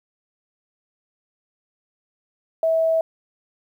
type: tone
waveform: sine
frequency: 650 Hz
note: E5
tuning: 24 cents flat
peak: -16 dBFS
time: 2.63-3.01 s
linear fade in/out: 2 ms
effects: 9-bit